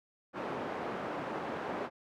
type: band-pass noise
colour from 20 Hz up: pink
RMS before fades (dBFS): -38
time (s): 0.33-1.9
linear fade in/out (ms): 50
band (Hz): 280 to 1300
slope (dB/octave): 12
effects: none